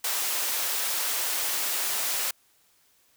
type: high-pass noise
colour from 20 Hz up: white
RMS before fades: -28 dBFS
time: 0.04-2.31 s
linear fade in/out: 5 ms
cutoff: 480 Hz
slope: 12 dB/octave
effects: white hiss -64 dBFS RMS until 3.16 s